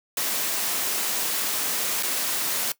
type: noise with dropouts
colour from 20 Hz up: white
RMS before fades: -26 dBFS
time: 0.17-2.72 s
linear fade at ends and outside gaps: 2 ms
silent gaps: 2.026-2.032 s
effects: noise-tail reverb RT60 0.1 s tail -19 dB re dry + high-pass 200 Hz 12 dB/octave